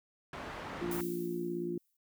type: low-pass noise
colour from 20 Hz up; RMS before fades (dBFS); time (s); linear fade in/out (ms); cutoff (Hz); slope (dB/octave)
white; -43; 0.33-1.01; 2; 1400; 12
type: harmonic tone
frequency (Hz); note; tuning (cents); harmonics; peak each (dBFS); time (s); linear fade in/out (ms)
58; A#1; -8; 3 / 4 / 5 / 6; -41 / -44 / -43 / -35; 0.81-1.78; 5
type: noise with exponential decay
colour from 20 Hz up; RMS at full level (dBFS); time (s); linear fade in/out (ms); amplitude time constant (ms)
violet; -40; 0.91-1.97; 5; 230
effects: none

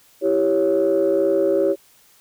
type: chord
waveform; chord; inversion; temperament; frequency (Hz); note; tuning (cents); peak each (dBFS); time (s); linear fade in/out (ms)
sine; C# diminished; first; equal; 329.6 / 392 / 554.4; E4 / G4 / C#5; 0 / 0 / 0; -21 / -18 / -18; 0.21-1.76; 50
effects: tanh soft clip ceiling -9 dBFS + white hiss -54 dBFS RMS until 2.2 s

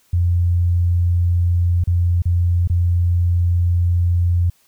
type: tone with dropouts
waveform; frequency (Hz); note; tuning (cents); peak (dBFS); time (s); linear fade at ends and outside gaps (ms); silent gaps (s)
sine; 87.31; F2; 0; -13; 0.13-4.5; 5; 1.839-1.873 / 2.221-2.255 / 2.675-2.698
effects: white hiss -58 dBFS RMS until 4.67 s

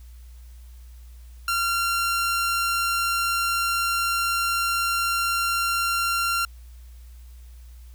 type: tone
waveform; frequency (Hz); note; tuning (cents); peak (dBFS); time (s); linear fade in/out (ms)
sawtooth; 1378; F6; -24; -18; 1.48-6.45; 2
effects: added 60 Hz sine -41 dBFS peak until 7.94 s + white hiss -59 dBFS RMS until 7.94 s

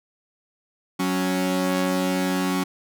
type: tone pair together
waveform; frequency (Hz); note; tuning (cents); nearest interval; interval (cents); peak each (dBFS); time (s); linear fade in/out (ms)
sawtooth; 185.01 / 277.2; F#3 / C#4; 0 / 0; perfect fifth; 700; -20; 0.99-2.64; 10
effects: none

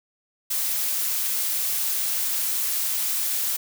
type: noise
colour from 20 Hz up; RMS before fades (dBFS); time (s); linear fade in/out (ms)
blue; -25; 0.5-3.57; 10
effects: none

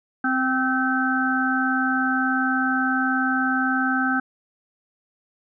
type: harmonic tone with a mistuned harmonic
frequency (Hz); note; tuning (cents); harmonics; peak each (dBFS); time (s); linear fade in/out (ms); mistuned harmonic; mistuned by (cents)
260.8; C4; -5; 1 / 3 / 5 / 6; -23 / -28 / -27 / -23; 0.24-4.2; 5; 6; -27
effects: none

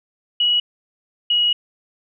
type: tone pair in turn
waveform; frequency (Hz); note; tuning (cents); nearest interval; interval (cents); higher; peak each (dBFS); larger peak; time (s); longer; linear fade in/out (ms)
sine; 2919 / 2904; F#7 / F#7; -24 / -33; unison; 9; first; -14; neither; 0.4-0.6 / 1.3-1.53; second; 5
effects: none

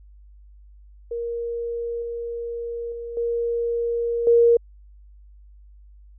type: tone with level steps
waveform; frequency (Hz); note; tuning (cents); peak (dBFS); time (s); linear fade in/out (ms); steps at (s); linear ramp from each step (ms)
sine; 469.5; A#4; +12; -25 / -27 / -30 / -21 / -12; 1.11-4.57; 5; 2.02 / 2.92 / 3.17 / 4.27; 2
effects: added 50 Hz sine -45 dBFS peak until 6.18 s

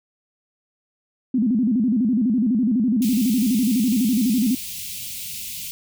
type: tone with vibrato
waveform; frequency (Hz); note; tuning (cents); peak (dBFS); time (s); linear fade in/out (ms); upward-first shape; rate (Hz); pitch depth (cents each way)
sine; 233.1; A#3; 0; -16; 1.34-4.55; 5; square; 12; 170
type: band-stop noise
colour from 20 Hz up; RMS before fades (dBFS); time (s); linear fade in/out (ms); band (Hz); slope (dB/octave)
white; -32; 3.02-5.71; 0; 220 to 2300; 48
effects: none

